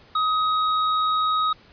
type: tone with hard clipping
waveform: sine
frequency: 1260 Hz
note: D#6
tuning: 21 cents sharp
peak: -21 dBFS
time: 0.15-1.53 s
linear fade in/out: 5 ms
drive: 16 dB
effects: pink hiss -52 dBFS RMS until 1.72 s + resampled to 11025 Hz